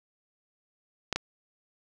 clicks, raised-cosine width 0.2 ms, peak -11 dBFS, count 2, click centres 1.127 / 1.16 s, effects none

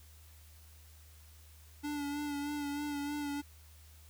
square tone with vibrato, 290 Hz, D4, 22 cents flat, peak -36 dBFS, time 1.83-3.42 s, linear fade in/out 20 ms, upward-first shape sine, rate 3.2 Hz, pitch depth 30 cents each way, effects added 77 Hz sine -55 dBFS peak until 4.09 s + white hiss -62 dBFS RMS until 4.09 s

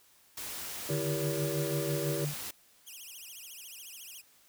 white noise, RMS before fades -40 dBFS, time 0.37-2.51 s, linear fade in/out 5 ms
triangle chord, E diminished seventh, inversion none, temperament just, 329.6 / 395.6 / 474.7 / 569.6 Hz, E4 / G4 / Bb4 / Db5, 0 / +16 / +31 / +47 cents, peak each -36 / -35 / -37 / -36 dBFS, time 0.89-2.25 s, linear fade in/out 2 ms
sine tone with tremolo, 147.3 Hz, D3, 6 cents sharp, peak -30 dBFS, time 0.9-2.34 s, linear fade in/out 5 ms, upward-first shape sine, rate 6.1 Hz, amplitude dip 70%
5% pulse tone with vibrato, 2857 Hz, F7, 39 cents sharp, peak -37 dBFS, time 2.86-4.22 s, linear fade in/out 20 ms, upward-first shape triangle, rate 14 Hz, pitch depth 300 cents each way
effects white hiss -63 dBFS RMS until 4.48 s

